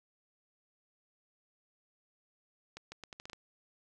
accelerating click train, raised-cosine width 0.2 ms, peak -28 dBFS, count 8, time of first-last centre 2.77-3.332 s, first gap 150 ms, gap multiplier 0.78, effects none

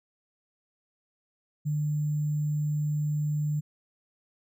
sine tone with sample-and-hold, 150 Hz, D3, 37 cents sharp, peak -25 dBFS, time 1.65-3.61 s, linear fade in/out 20 ms, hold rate 7350 Hz, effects none

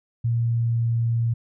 sine tone with pitch glide, 117 to 116.19 Hz, A#2 to A#2, +7 to -5 cents, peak -19 dBFS, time 0.24-1.34 s, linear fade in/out 10 ms, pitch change -12 cents, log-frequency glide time 0.37-0.88 s, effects none

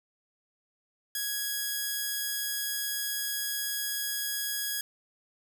5% pulse tone, 1661.2 Hz, G#6, in tune, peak -19 dBFS, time 1.15-4.81 s, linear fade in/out 2 ms, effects none

